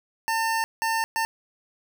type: tone bursts at uneven times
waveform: 25% pulse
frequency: 900 Hz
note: A5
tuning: 39 cents sharp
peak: -19 dBFS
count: 3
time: 0.28-0.64 / 0.82-1.04 / 1.16-1.25 s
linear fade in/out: 0 ms
effects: none